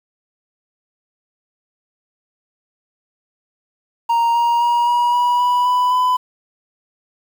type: tone with pitch steps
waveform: triangle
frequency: 932.3 / 942 / 951.9 / 961.8 / 971.9 / 982 / 992.3 / 1002.7 Hz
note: A#5 / A#5 / A#5 / B5 / B5 / B5 / B5 / B5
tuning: 0 / +18 / +36 / -46 / -28 / -10 / +8 / +26 cents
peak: -11 dBFS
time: 4.09-6.17 s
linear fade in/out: 10 ms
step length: 260 ms
effects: 7-bit